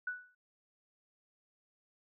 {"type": "tone with exponential decay", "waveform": "sine", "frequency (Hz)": 1480, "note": "F#6", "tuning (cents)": 0, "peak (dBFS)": -32, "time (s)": [0.07, 0.35], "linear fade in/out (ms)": 5, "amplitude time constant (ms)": 60, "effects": []}